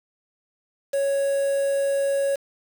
triangle tone with quantisation, 554.4 Hz, C#5, in tune, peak -18 dBFS, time 0.93-2.36 s, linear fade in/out 10 ms, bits 6, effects none

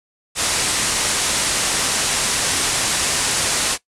white low-pass noise, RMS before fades -20 dBFS, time 0.35-3.78 s, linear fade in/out 50 ms, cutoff 10000 Hz, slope 48 dB/octave, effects noise-tail reverb RT60 0.1 s tail -18 dB re dry

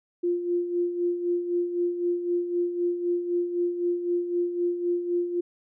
sine tone with tremolo, 350 Hz, F4, 4 cents sharp, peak -21 dBFS, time 0.23-5.41 s, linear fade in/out 10 ms, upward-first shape sine, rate 3.9 Hz, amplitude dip 60%, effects none

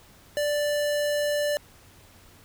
square tone, 587.3 Hz, D5, in tune, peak -24 dBFS, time 0.37-1.57 s, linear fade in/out 0 ms, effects added 93 Hz sine -58 dBFS peak until 2.44 s + pink hiss -54 dBFS RMS until 2.44 s

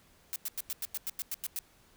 blue noise bursts, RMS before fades -35 dBFS, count 11, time 0.33-1.589 s, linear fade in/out 0 ms, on 29 ms, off 94 ms, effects pink hiss -63 dBFS RMS until 1.96 s

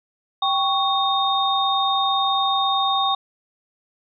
sine tone cluster, 783 / 1112 / 3687 Hz, G5 / C#6 / A#7, -2 / +5 / -20 cents, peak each -22 dBFS, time 0.42-3.15 s, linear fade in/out 5 ms, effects none

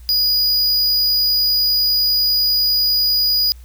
square tone, 4915 Hz, D#8, 22 cents flat, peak -14 dBFS, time 0.09-3.52 s, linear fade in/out 0 ms, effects added 60 Hz sine -36 dBFS peak until 3.64 s + white hiss -53 dBFS RMS until 3.64 s

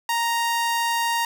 sawtooth tone, 932.3 Hz, A#5, in tune, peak -17 dBFS, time 0.09-1.25 s, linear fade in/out 2 ms, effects none

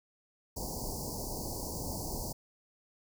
pink band-stop noise, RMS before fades -38 dBFS, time 0.56-2.33 s, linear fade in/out 10 ms, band 990 to 4500 Hz, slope 96 dB/octave, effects none

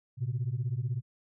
sine beating tone pair, 114.9 / 130.9 Hz, A#2 / C3, -25 / +1 cents, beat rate 16 Hz, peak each -31 dBFS, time 0.17-1.02 s, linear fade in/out 50 ms, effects tanh soft clip ceiling -24 dBFS

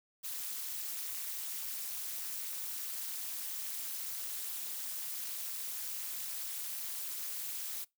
blue noise with amplitude modulation, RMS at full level -36 dBFS, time 0.23-7.85 s, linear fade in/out 20 ms, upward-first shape sine, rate 220 Hz, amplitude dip 95%, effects noise-tail reverb RT60 0.2 s tail -24 dB re dry

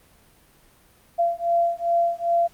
sine beating tone pair, 683 / 685.5 Hz, F5 / F5, -39 / -32 cents, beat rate 2.5 Hz, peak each -22 dBFS, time 1.18-2.48 s, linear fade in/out 20 ms, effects pink hiss -56 dBFS RMS until 2.53 s + Opus 32 kbps

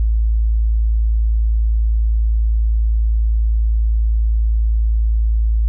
sine tone, 55 Hz, A1, in tune, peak -12 dBFS, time 0-5.68 s, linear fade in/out 0 ms, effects none

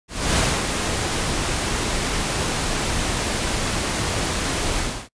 pink noise with ADSR envelope, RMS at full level -18 dBFS, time 0.08-5.09 s, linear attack 290 ms, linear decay 240 ms, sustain -5 dB, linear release 300 ms, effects noise-tail reverb RT60 0.1 s tail -26 dB re dry + resampled to 22050 Hz

